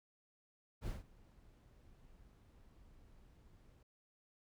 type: noise with ADSR envelope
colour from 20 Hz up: brown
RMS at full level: -40 dBFS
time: 0.81-3.83 s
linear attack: 58 ms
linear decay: 160 ms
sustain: -23 dB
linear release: 4 ms
effects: none